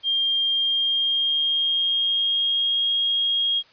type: tone with pitch glide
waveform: sine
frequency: 3203 to 3263 Hz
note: G7 to G#7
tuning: +37 to -31 cents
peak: -19 dBFS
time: 0.03-3.63 s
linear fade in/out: 50 ms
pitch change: +32 cents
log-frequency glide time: 0.46-2.9 s
effects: white hiss -54 dBFS RMS until 3.72 s + resampled to 11025 Hz